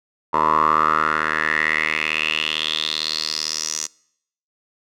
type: tone with band-pass filter sweep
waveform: 10% pulse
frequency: 77.78 Hz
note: D#2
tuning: in tune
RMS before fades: -21 dBFS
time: 0.33-3.87 s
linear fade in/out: 10 ms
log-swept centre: 940 to 6400 Hz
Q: 6
effects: noise-tail reverb RT60 0.7 s tail -25 dB re dry